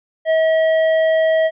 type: tone with hard clipping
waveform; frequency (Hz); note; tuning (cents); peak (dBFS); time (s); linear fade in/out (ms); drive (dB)
sine; 641; E5; -49; -14; 0.25-1.51; 50; 8
effects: resampled to 8000 Hz